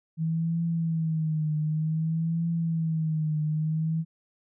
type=tone with vibrato; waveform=sine; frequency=160 Hz; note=D#3; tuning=49 cents sharp; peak=-24 dBFS; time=0.17-4.05 s; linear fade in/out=50 ms; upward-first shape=triangle; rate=0.54 Hz; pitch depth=86 cents each way; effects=none